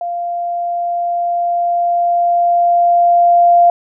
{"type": "tone with level ramp", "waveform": "sine", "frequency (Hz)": 695, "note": "F5", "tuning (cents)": -9, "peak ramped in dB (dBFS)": [-18, -5], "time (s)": [0.01, 3.7], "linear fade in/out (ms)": 2, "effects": []}